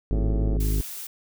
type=harmonic tone; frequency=52.1 Hz; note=G#1; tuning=6 cents sharp; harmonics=1 / 2 / 3 / 5 / 6 / 7 / 8; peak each=-21 / -31 / -32 / -35 / -40 / -42 / -40 dBFS; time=0.11-0.81 s; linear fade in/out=0 ms
type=click train; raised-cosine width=2 ms; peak=-21 dBFS; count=49; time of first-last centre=0.13-0.566 s; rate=110 Hz
type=noise; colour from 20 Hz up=blue; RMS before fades=-36 dBFS; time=0.6-1.07 s; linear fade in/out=5 ms
effects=none